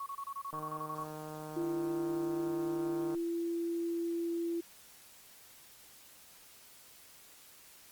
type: tone bursts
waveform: sine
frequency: 1108.7 Hz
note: C#6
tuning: in tune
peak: -37 dBFS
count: 12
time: 0-1.041 s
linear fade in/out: 5 ms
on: 62 ms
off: 27 ms
type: click train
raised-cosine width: 1 ms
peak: -31 dBFS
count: 404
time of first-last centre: 0.53-3.147 s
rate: 154 Hz
type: tone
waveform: sine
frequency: 338.2 Hz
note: E4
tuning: 44 cents sharp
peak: -32 dBFS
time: 1.56-4.61 s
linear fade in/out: 10 ms
effects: white hiss -57 dBFS RMS until 7.91 s + Opus 32 kbps